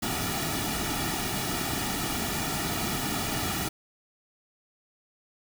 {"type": "noise with comb filter", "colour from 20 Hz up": "pink", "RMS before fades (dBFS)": -30, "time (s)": [0.02, 3.69], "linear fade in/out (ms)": 10, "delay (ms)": 1.9, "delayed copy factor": -0.7, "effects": []}